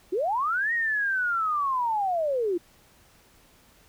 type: linear two-way sweep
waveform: sine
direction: up then down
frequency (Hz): 329.1 to 1897 to 329.1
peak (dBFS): -23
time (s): 0.12-2.58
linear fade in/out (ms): 10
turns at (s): 0.73
effects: pink hiss -58 dBFS RMS until 3.88 s